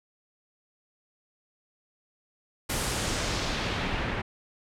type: noise with low-pass filter sweep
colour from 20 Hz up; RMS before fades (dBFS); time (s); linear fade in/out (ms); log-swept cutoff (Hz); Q
pink; -30; 2.69-4.22; 10; 12000 to 2000; 1.2
effects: none